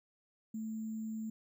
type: tone with sample-and-hold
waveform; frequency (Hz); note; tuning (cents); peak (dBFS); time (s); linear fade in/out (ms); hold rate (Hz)
sine; 220; A3; 0; -37; 0.54-1.3; 5; 7350
effects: none